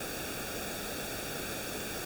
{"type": "noise with comb filter", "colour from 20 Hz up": "pink", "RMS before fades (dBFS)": -38, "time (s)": [0, 2.05], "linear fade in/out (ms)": 5, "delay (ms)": 0.98, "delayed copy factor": -0.7, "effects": []}